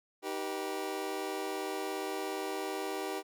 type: chord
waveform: 25% pulse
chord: Eb augmented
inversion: none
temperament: just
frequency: 311.1 / 388.9 / 486.1 Hz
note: Eb4 / G4 / B4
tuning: 0 / -14 / -28 cents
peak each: -37 / -33 / -38 dBFS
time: 0.22-3.23 s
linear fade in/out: 50 ms
effects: none